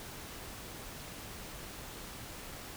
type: silence
effects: pink hiss -46 dBFS RMS until 2.76 s